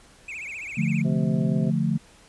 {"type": "tone with vibrato", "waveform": "triangle", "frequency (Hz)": 2384, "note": "D7", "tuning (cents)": 25, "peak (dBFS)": -31, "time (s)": [0.28, 1.02], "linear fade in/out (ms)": 5, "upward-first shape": "triangle", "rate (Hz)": 15, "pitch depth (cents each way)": 220}
{"type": "chord", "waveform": "sine", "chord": "D minor", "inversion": "none", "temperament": "equal", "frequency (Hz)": [146.83, 174.61, 220], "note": ["D3", "F3", "A3"], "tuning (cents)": [0, 0, 0], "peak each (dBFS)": -25, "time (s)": [0.77, 1.98], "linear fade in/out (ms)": 10}
{"type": "harmonic tone", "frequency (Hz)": 129.2, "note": "C3", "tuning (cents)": -21, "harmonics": [1, 2, 3, 4, 5], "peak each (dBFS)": [-31, -34, -36, -37, -38], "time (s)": [1.04, 1.71], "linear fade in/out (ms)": 20}
{"effects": ["pink hiss -53 dBFS RMS until 2.28 s", "resampled to 24000 Hz"]}